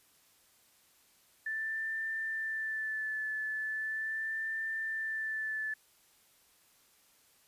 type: tone with vibrato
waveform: sine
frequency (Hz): 1760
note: A6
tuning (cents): 0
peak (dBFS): -33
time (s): 1.46-5.74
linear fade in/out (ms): 5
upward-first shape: sine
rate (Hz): 0.39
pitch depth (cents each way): 23
effects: white hiss -66 dBFS RMS until 7.47 s + resampled to 32000 Hz